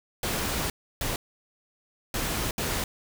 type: noise bursts at uneven times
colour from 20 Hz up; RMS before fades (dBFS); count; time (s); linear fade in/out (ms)
pink; -29; 4; 0.23-0.7 / 1.01-1.16 / 2.14-2.51 / 2.58-2.84; 2
effects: none